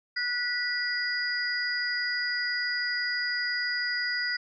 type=tone cluster; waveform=sine; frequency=1471 / 1952 / 4875 Hz; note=F#6 / B6 / D#8; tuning=-11 / -21 / -36 cents; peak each=-32 / -30 / -32 dBFS; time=0.16-4.37 s; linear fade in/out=10 ms; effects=none